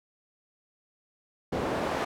pink noise with band-pass filter sweep, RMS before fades -30 dBFS, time 1.52-2.05 s, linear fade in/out 10 ms, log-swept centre 370 to 730 Hz, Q 0.82, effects none

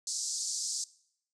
white band-pass noise, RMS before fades -35 dBFS, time 0.07-0.84 s, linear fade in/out 2 ms, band 4600 to 8200 Hz, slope 48 dB/octave, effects noise-tail reverb RT60 0.7 s tail -21 dB re dry

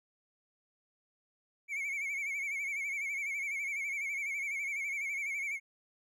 triangle tone with vibrato, 2243 Hz, C#7, 20 cents sharp, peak -32 dBFS, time 1.68-5.6 s, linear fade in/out 50 ms, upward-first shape sine, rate 12 Hz, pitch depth 77 cents each way, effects none

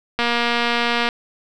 click train, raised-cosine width 0.3 ms, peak -4 dBFS, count 214, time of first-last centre 0.19-1.089 s, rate 237 Hz, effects none

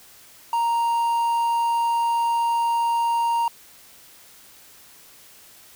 triangle tone with quantisation, 932.3 Hz, A#5, in tune, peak -17 dBFS, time 0.53-3.48 s, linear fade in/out 2 ms, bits 7, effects white hiss -49 dBFS RMS until 5.75 s

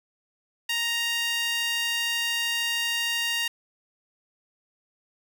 sawtooth tone with high-pass filter, 933 Hz, A#5, 1 cent sharp, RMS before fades -27 dBFS, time 0.69-3.48 s, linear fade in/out 5 ms, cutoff 2400 Hz, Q 2.4, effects none

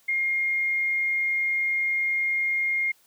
sine tone, 2130 Hz, C7, 30 cents sharp, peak -22 dBFS, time 0.08-2.92 s, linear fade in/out 10 ms, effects white hiss -61 dBFS RMS until 3.06 s + high-pass 100 Hz 12 dB/octave

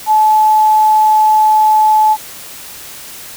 sine tone, 862 Hz, A5, 36 cents flat, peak -6 dBFS, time 0.06-2.17 s, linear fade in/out 50 ms, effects white hiss -31 dBFS RMS until 3.36 s

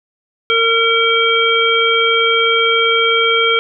harmonic tone, 457.7 Hz, A#4, 32 cents flat, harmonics 1 / 3 / 5 / 7, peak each -16 / -16 / -16 / -16 dBFS, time 0.5-3.59 s, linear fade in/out 0 ms, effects none

